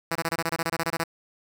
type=tone bursts; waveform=5% pulse; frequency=165.6 Hz; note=E3; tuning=8 cents sharp; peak=-13 dBFS; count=14; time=0.11-1.038 s; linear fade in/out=5 ms; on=44 ms; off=24 ms; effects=none

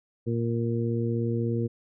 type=harmonic tone; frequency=116.54 Hz; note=A#2; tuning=in tune; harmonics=1 / 2 / 3 / 4; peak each=-27 / -30 / -32 / -33 dBFS; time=0.26-1.68 s; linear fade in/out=20 ms; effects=none

